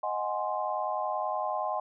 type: chord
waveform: sine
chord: Ab dominant seventh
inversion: second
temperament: equal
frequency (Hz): 622.3 / 740 / 830.6 / 1046.5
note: Eb5 / Gb5 / Ab5 / C6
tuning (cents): 0 / 0 / 0 / 0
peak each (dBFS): -34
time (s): 0.03-1.8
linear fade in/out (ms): 5
effects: none